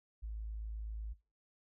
sine tone, 54 Hz, A1, 32 cents flat, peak -39 dBFS, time 0.22-1.14 s, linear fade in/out 20 ms, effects noise-tail reverb RT60 0.3 s tail -19 dB re dry

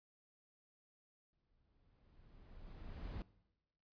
brown noise with exponential growth, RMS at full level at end -43 dBFS, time 1.33-3.22 s, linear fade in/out 1 ms, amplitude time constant 410 ms, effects noise-tail reverb RT60 1.0 s tail -20 dB re dry + resampled to 11025 Hz

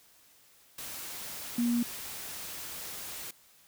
sine tone in noise, 238.3 Hz, A#3, 38 cents sharp, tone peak -25 dBFS, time 1.58-1.83 s, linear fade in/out 5 ms, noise white, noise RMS -41 dBFS, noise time 0.78-3.31 s, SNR +13 dB, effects white hiss -61 dBFS RMS until 3.67 s

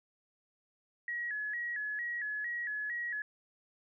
sine tone with vibrato, 1800 Hz, A6, 39 cents sharp, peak -34 dBFS, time 1.08-3.22 s, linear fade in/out 2 ms, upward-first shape square, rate 2.2 Hz, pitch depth 99 cents each way, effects none

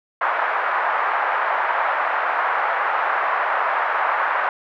pink band-pass noise, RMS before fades -21 dBFS, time 0.21-4.49 s, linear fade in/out 2 ms, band 740 to 1700 Hz, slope 24 dB/octave, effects none

